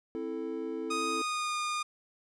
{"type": "chord", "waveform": "triangle", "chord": "A minor", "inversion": "first", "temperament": "just", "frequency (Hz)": [264, 330, 440], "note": ["C4", "E4", "A4"], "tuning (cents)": [16, 2, 0], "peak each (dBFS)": [-38, -35, -35], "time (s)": [0.15, 1.22], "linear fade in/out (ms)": 0}
{"type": "tone with pitch glide", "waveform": "sawtooth", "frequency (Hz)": [1244.5, 1218.2], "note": ["D#6", "D#6"], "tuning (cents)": [0, -37], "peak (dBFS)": -27, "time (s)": [0.9, 1.83], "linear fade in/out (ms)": 10, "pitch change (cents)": -37, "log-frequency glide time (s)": [1.11, 1.58]}
{"effects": ["resampled to 22050 Hz"]}